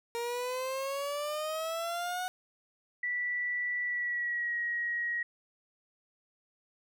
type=exponential sweep; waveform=30% pulse; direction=up; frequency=466.2 to 740 Hz; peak=-30 dBFS; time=0.15-2.28 s; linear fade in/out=0 ms
type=tone with pitch glide; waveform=sine; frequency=1961 to 1896.4 Hz; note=B6 to A#6; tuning=-13 to +29 cents; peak=-30 dBFS; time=3.03-5.23 s; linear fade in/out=5 ms; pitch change=-58 cents; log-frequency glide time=3.84-4.56 s
effects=none